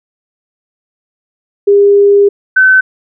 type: tone pair in turn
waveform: sine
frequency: 403.6 / 1523.8 Hz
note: G#4 / G6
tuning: -49 / -49 cents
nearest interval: octave + major seventh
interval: 2300 cents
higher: second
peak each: -3 dBFS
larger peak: neither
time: 1.67-2.29 / 2.56-2.81 s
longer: first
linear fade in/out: 10 ms
effects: none